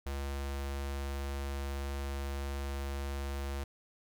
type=tone with notch filter; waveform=square; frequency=69.3 Hz; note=C#2; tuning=in tune; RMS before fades=-37 dBFS; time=0.06-3.64 s; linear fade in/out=5 ms; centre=140 Hz; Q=0.62; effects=none